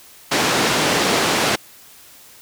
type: band-pass noise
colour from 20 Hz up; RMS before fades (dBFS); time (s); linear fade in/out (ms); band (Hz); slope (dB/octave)
pink; -18; 0.31-1.56; 10; 230 to 6900; 12
effects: white hiss -45 dBFS RMS until 2.41 s